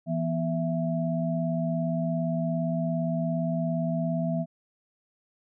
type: tone cluster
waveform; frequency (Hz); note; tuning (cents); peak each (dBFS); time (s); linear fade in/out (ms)
sine; 166.6 / 244 / 662; E3 / B3 / E5; +19 / -21 / +7; -27 / -31 / -31; 0.06-4.46; 50
effects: none